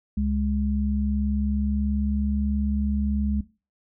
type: tone pair together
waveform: sine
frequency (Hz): 69.3 / 207.7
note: C#2 / G#3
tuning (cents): 0 / 0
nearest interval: octave + perfect fifth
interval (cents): 1900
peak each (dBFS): -25 / -24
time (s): 0.17-3.41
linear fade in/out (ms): 5
effects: noise-tail reverb RT60 0.3 s tail -17 dB re dry